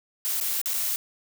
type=noise with dropouts; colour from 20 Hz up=blue; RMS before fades=-27 dBFS; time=0.25-0.96 s; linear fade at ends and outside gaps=0 ms; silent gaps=0.401-0.411 / 0.615-0.658 / 0.735-0.74 s; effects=none